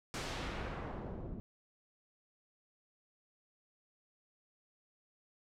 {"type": "noise with low-pass filter sweep", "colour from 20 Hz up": "pink", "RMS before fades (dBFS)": -42, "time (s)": [0.14, 1.4], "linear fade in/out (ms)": 0, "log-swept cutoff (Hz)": [8000, 300], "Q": 0.79, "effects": []}